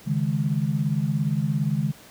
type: chord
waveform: sine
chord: C# suspended second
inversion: none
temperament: just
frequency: 138.59 / 155.92 / 207.9 Hz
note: C#3 / D#3 / G#3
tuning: 0 / +4 / +2 cents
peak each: -25 / -24 / -27 dBFS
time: 0.06-1.92 s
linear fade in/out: 20 ms
effects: pink hiss -48 dBFS RMS until 2.1 s + high-pass 80 Hz 12 dB/octave